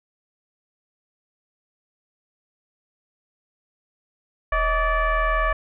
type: tone with frequency modulation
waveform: sine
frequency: 554.4 Hz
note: C#5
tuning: in tune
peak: -18 dBFS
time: 4.52-5.53 s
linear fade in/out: 5 ms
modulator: 594 Hz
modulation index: 2.2
effects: none